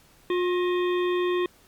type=harmonic tone with a mistuned harmonic; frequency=357.3 Hz; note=F4; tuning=40 cents sharp; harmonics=1 / 3 / 5 / 7 / 9 / 10; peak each=-22 / -32 / -36 / -39 / -41 / -42 dBFS; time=0.3-1.46 s; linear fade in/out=2 ms; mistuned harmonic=5; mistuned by=+77 cents; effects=pink hiss -57 dBFS RMS until 1.67 s + MP3 96 kbps